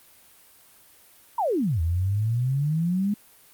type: exponential two-way sweep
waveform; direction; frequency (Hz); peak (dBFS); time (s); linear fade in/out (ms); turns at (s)
sine; down then up; 987.8 to 79.6 to 210.1; -21; 1.38-3.14; 5; 1.81
effects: white hiss -54 dBFS RMS until 3.53 s + Opus 32 kbps